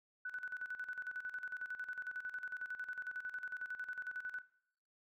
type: tone with tremolo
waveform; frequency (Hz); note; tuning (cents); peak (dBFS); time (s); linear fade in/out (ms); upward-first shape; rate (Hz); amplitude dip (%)
sine; 1492; F#6; +14; -39; 0.25-4.42; 5; square; 11; 70
effects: noise-tail reverb RT60 0.7 s tail -19 dB re dry